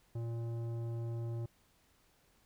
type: tone with tanh clipping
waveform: sine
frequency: 116.2 Hz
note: A#2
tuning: 5 cents flat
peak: -38 dBFS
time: 0.15-1.46 s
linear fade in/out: 5 ms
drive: 13 dB
effects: pink hiss -70 dBFS RMS until 2.45 s